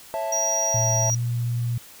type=chord; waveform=triangle; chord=A major; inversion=first; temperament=just; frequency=550 / 660 / 880 Hz; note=C#5 / E5 / A5; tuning=-14 / +2 / 0 cents; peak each=-31 / -25 / -28 dBFS; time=0.14-1.1 s; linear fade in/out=0 ms
type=tone; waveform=triangle; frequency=5750 Hz; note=F8; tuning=50 cents sharp; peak=-21 dBFS; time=0.32-1.15 s; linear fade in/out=5 ms
type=tone with pitch glide; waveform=sine; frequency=116.54 to 119.2 Hz; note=A#2 to A#2; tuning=0 to +39 cents; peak=-22 dBFS; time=0.74-1.78 s; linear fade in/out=5 ms; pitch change=+39 cents; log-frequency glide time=1.06-1.17 s
effects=white hiss -46 dBFS RMS until 2 s